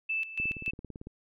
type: tone with tremolo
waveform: sine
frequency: 2637 Hz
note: E7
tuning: in tune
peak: -28 dBFS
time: 0.09-0.71 s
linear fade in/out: 10 ms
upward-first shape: square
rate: 3.5 Hz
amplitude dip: 75%
type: click train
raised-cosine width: 3 ms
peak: -29 dBFS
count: 13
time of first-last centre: 0.4-1.07 s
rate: 17.9 Hz
effects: none